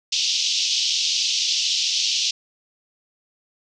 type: band-pass noise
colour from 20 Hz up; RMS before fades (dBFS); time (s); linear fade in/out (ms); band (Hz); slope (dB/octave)
white; -22; 0.12-2.31; 5; 2800 to 6000; 48
effects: none